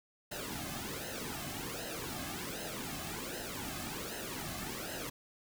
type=noise with flanger; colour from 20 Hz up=pink; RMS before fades=-41 dBFS; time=0.31-5.1 s; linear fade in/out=10 ms; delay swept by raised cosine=0.86 to 2.16 ms; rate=1.3 Hz; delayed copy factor=-0.75; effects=none